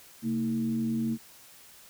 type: tone with frequency modulation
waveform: sine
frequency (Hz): 226.9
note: A#3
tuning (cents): -47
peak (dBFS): -26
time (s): 0.22-1.18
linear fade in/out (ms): 50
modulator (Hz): 91.8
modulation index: 0.59
effects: white hiss -53 dBFS RMS until 1.89 s